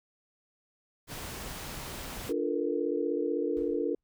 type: noise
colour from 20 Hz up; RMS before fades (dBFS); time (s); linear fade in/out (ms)
pink; -40; 1.07-2.33; 50
type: chord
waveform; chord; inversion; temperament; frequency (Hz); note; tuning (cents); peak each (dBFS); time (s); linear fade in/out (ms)
sine; Bb major seventh; first; equal with one note detuned; 293.7 / 349.2 / 440 / 476.2; D4 / F4 / A4 / Bb4; 0 / 0 / 0 / +37; -33; 2.29-3.95; 5
type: noise with exponential decay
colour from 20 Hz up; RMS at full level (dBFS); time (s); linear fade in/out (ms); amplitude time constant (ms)
brown; -45; 3.57-4.03; 0; 99
effects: none